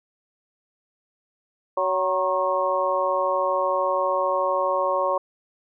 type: harmonic tone with a mistuned harmonic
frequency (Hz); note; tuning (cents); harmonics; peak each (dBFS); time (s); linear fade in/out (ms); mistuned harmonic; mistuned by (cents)
187; F#3; +19; 2 / 3 / 4 / 5 / 6; -32 / -23 / -32 / -27 / -25; 1.77-5.18; 5; 6; -56
effects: none